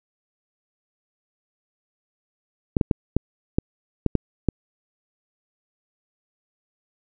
clicks, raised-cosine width 3 ms, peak -5 dBFS, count 8, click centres 2.768 / 2.812 / 2.912 / 3.166 / 3.585 / 4.063 / 4.153 / 4.487 s, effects none

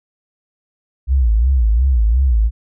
sine tone with vibrato, 60.1 Hz, B1, 46 cents flat, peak -10 dBFS, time 1.07-2.51 s, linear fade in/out 50 ms, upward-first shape sine, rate 2.8 Hz, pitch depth 210 cents each way, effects none

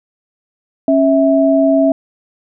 sine tone pair together, 274.6 / 653 Hz, C#4 / E5, -16 / -17 cents, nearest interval octave + minor third, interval 1499 cents, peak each -11 dBFS, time 0.88-1.92 s, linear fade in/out 2 ms, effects none

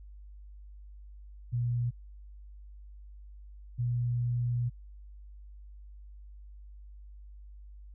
sine tone pair in turn, 120.6 / 121.14 Hz, B2 / B2, -41 / -33 cents, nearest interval unison, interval 8 cents, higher second, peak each -27 dBFS, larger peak neither, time 1.52-1.91 / 3.78-4.7 s, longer second, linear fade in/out 20 ms, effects added 50 Hz sine -46 dBFS peak until 7.94 s

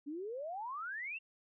sine exponential sweep, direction up, 276.2 to 2794 Hz, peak -39 dBFS, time 0.06-1.19 s, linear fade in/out 20 ms, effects none

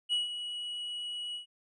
triangle tone with ADSR envelope, 2923 Hz, F#7, 22 cents flat, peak -24 dBFS, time 0.09-1.46 s, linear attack 38 ms, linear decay 150 ms, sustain -10 dB, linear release 110 ms, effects resampled to 24000 Hz

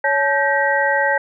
sine tone cluster, 559 / 865 / 1567 / 1903 Hz, C#5 / A5 / G6 / A#6, +14 / -30 / -1 / +35 cents, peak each -20 dBFS, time 0.04-1.18 s, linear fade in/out 5 ms, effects none

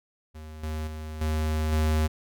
square tone with level steps, 77.78 Hz, D#2, in tune, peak -40 / -30 / -35 / -25 / -22 dBFS, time 0.34-2.08 s, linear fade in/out 20 ms, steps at 0.63 / 0.87 / 1.21 / 1.72 s, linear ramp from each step 5 ms, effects none

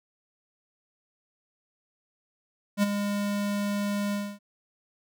square tone with ADSR envelope, 203.6 Hz, G#3, 34 cents flat, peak -19 dBFS, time 2.77-4.39 s, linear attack 58 ms, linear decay 21 ms, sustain -8 dB, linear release 260 ms, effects none

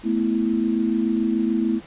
sine chord, A suspended second, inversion none, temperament equal, 220 / 246.9 / 329.6 Hz, A3 / B3 / E4, 0 / 0 / 0 cents, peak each -22 / -24 / -23 dBFS, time 0.03-1.81 s, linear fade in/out 50 ms, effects pink hiss -45 dBFS RMS until 1.86 s + resampled to 8000 Hz

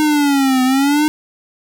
square linear two-way sweep, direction down then up, 308.2 to 253.8 to 308.2 Hz, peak -12 dBFS, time 0-1.08 s, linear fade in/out 0 ms, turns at 0.63 s, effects none

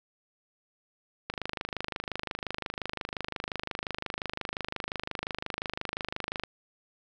click train, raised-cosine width 0.3 ms, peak -16 dBFS, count 133, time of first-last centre 1.3-6.436 s, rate 25.7 Hz, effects none

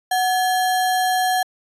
sine tone with sample-and-hold, 742 Hz, F#5, 5 cents sharp, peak -16 dBFS, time 0.11-1.43 s, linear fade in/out 5 ms, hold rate 2450 Hz, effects resampled to 32000 Hz

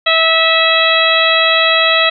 harmonic tone with a mistuned harmonic, 650 Hz, E5, 24 cents flat, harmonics 1 / 2 / 3 / 4 / 5 / 6, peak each -16 / -16 / -16 / -16 / -16 / -16 dBFS, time 0.06-2.1 s, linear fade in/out 10 ms, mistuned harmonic 5, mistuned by +25 cents, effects none

